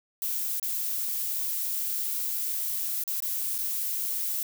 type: noise with dropouts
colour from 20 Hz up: violet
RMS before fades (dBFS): -30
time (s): 0.22-4.43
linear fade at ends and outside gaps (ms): 1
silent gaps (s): 0.598-0.628 / 3.038-3.077 / 3.203-3.223 / 3.581-3.586
effects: none